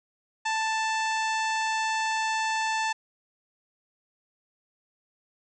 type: harmonic tone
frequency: 882 Hz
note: A5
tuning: 4 cents sharp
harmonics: 1 / 2 / 3 / 4 / 5 / 6 / 7 / 8 / 9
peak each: -27 / -31 / -34 / -40 / -40 / -44 / -42 / -44 / -47 dBFS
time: 0.45-2.93 s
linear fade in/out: 10 ms
effects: none